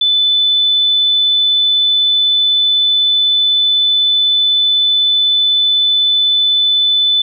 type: tone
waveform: sine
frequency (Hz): 3504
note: A7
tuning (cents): -8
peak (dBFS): -9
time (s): 0.01-7.22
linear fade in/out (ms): 5
effects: none